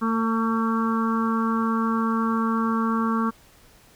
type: harmonic tone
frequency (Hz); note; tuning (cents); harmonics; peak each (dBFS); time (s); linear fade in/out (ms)
225.7; A3; +44; 1 / 2 / 4 / 5 / 6 / 7; -22 / -32 / -34 / -27 / -31 / -39; 0.01-3.31; 20
effects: pink hiss -54 dBFS RMS until 3.95 s